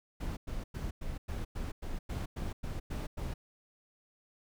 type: noise bursts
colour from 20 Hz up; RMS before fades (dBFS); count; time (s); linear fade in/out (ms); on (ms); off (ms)
brown; -37; 12; 0.2-3.34; 10; 170; 100
effects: none